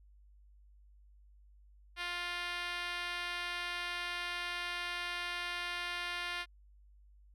5% pulse tone with band-pass filter, 351.1 Hz, F4, 9 cents sharp, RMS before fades -39 dBFS, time 1.96-6.46 s, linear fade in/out 50 ms, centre 2000 Hz, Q 0.72, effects added 50 Hz sine -58 dBFS peak until 7.34 s

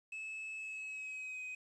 triangle tone with pitch glide, 2600 to 2513 Hz, E7 to D#7, -24 to +17 cents, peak -40 dBFS, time 0.12-1.55 s, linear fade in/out 5 ms, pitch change -59 cents, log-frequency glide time 0.58-1.43 s, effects resampled to 24000 Hz + 11-bit

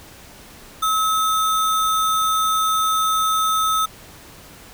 sine tone with sample-and-hold, 1290 Hz, E6, 38 cents flat, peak -16 dBFS, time 0.82-3.86 s, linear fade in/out 10 ms, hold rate 4900 Hz, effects pink hiss -43 dBFS RMS until 4.73 s

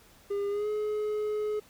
triangle tone with pitch glide, 403.5 to 423.6 Hz, G#4 to G#4, -50 to +34 cents, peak -26 dBFS, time 0.3-1.6 s, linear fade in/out 10 ms, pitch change +84 cents, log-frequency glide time 0.49-0.68 s, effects pink hiss -58 dBFS RMS until 1.69 s

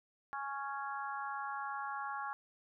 harmonic tone, 277.2 Hz, C#4, in tune, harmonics 3 / 4 / 5 / 6, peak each -42 / -42 / -44 / -47 dBFS, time 0.33-2.33 s, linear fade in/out 0 ms, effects none

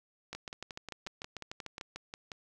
two click trains, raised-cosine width 0.2 ms, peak -23 / -24 dBFS, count 11 / 12, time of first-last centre 0.33-1.811 / 0.35-2.318 s, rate 6.75 / 5.59 Hz, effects none

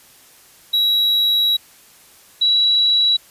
triangle / sine tone pair in turn, 3880 / 3909 Hz, B7 / B7, -31 / -19 cents, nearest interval unison, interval 12 cents, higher second, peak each -12 dBFS, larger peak neither, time 0.73-1.57 / 2.41-3.17 s, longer first, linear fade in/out 10 ms, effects white hiss -48 dBFS RMS until 3.3 s + resampled to 32000 Hz

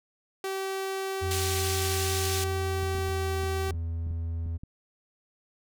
sawtooth tone, 385.2 Hz, G4, 30 cents flat, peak -26 dBFS, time 0.44-3.71 s, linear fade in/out 2 ms
triangle tone with pitch glide, 87.8 to 82.87 Hz, F2 to E2, +10 to +10 cents, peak -27 dBFS, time 1.21-4.58 s, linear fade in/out 20 ms, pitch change -100 cents, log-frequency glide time 2.64-3.51 s
pink band-pass noise, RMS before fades -33 dBFS, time 1.31-2.44 s, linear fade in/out 0 ms, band 3400 to 12000 Hz, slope 12 dB/octave
clicks, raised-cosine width 5 ms, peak -29 dBFS, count 11, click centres 2.83 / 2.951 / 2.986 / 3.093 / 3.435 / 3.69 / 3.739 / 4.068 / 4.109 / 4.462 / 4.635 s
effects none

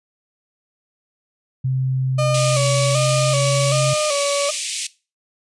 sine tone with pitch glide, 130.81 to 134.64 Hz, C3 to C3, 0 to +50 cents, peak -17 dBFS, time 1.64-3.94 s, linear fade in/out 10 ms, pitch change +50 cents, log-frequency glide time 2.71-3.59 s
35% pulse tone with vibrato, 587.3 Hz, D5, in tune, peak -17 dBFS, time 2.18-4.51 s, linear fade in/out 10 ms, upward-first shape square, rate 1.3 Hz, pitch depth 59 cents each way
white band-pass noise, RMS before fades -26 dBFS, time 2.34-4.87 s, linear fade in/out 5 ms, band 2200 to 9400 Hz, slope 48 dB/octave
effects noise-tail reverb RT60 0.3 s tail -19 dB re dry + resampled to 24000 Hz

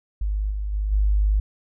sine tone with level steps, 51.1 Hz, G#1, 27 cents flat, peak -21 / -24 / -21 / -16 dBFS, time 0.21-1.4 s, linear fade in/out 5 ms, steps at 0.5 / 0.72 / 0.91 s, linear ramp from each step 20 ms, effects none

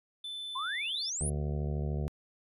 triangle tone, 3520 Hz, A7, in tune, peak -36 dBFS, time 0.24-1.1 s, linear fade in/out 5 ms
sine exponential sweep, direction up, 979 to 11000 Hz, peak -33 dBFS, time 0.55-1.3 s, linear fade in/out 10 ms
harmonic tone, 73.5 Hz, D2, 2 cents sharp, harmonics 1 / 2 / 3 / 5 / 6 / 7 / 8 / 9 / 10, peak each -33 / -34 / -42 / -44 / -46 / -49 / -52 / -50 / -54 dBFS, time 1.21-2.08 s, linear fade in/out 0 ms
effects resampled to 32000 Hz

